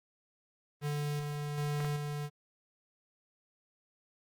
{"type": "tone with tremolo", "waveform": "square", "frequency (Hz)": 146.83, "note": "D3", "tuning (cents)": 0, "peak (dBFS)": -32, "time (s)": [0.81, 2.3], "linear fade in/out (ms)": 50, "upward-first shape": "square", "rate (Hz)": 1.3, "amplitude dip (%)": 35}
{"type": "clicks", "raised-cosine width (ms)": 0.5, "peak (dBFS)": -26, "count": 2, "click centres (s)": [1.804, 1.847]}
{"effects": ["Opus 24 kbps"]}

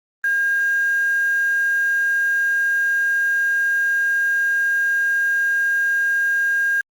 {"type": "tone with quantisation", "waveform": "sine", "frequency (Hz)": 1616, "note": "G#6", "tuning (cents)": -48, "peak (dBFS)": -16, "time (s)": [0.24, 6.81], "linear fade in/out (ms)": 2, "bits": 6, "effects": ["Opus 24 kbps"]}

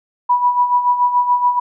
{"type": "tone with tremolo", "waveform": "sine", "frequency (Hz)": 980, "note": "B5", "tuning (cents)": -14, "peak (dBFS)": -9, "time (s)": [0.29, 1.6], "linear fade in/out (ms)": 10, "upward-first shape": "sine", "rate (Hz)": 7, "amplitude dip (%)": 65, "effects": []}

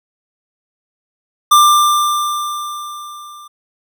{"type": "tone with level ramp", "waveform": "square", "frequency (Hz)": 1188, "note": "D6", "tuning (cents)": 20, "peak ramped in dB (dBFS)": [-5, -35], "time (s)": [1.51, 3.48], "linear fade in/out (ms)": 10, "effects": []}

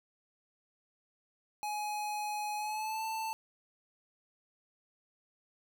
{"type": "tone with pitch glide", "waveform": "square", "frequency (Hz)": [840, 885.8], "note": ["G#5", "A5"], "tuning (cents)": [19, 11], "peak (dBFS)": -35, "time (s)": [1.63, 3.33], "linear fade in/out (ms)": 0, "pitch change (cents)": 92, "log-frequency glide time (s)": [2.57, 3.04], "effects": []}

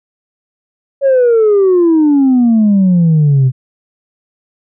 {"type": "exponential sweep", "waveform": "sine", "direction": "down", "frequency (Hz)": [560, 126.1], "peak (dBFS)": -4, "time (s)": [1.01, 3.52], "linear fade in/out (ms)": 50, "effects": ["tanh soft clip ceiling -4 dBFS"]}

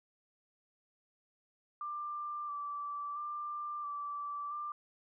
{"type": "tone with vibrato", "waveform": "sine", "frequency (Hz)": 1174.7, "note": "D6", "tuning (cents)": 0, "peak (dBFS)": -37, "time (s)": [1.81, 4.72], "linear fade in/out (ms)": 2, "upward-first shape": "square", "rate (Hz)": 0.74, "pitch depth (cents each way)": 19, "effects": []}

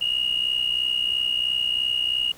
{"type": "tone pair together", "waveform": "sine", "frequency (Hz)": [2837, 2900], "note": ["F7", "F#7"], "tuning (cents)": [27, -35], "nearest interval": "unison", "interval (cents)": 38, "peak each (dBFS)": -23, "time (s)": [0.01, 2.32], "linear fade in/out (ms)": 5, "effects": ["tanh soft clip ceiling -15 dBFS", "pink hiss -48 dBFS RMS until 2.37 s"]}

